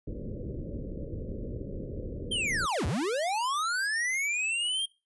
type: low-pass noise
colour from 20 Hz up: pink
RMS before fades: -37 dBFS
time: 0.07-2.66 s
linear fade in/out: 5 ms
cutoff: 570 Hz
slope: 96 dB/octave
type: linear two-way sweep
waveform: square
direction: down then up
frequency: 3234 to 60.6 to 3234 Hz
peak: -28 dBFS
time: 2.31-4.86 s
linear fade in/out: 10 ms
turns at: 2.86 s
effects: noise-tail reverb RT60 0.3 s tail -23 dB re dry + resampled to 24000 Hz